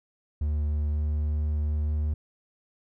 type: tone with pitch glide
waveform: triangle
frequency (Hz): 74.6 to 75.6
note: D2 to D#2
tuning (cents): +28 to -49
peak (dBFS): -22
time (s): 0.41-2.14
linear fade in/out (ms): 5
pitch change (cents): +23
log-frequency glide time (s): 0.73-2.02
effects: none